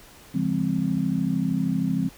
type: chord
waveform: sine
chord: Db major seventh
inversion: none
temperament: equal with one note detuned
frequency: 141.42 / 174.61 / 207.7 / 261.6 Hz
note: Db3 / F3 / Ab3 / C4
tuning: +35 / 0 / 0 / 0 cents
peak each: -31 / -25 / -28 / -26 dBFS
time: 0.34-2.09 s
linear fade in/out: 10 ms
effects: pink hiss -49 dBFS RMS until 2.17 s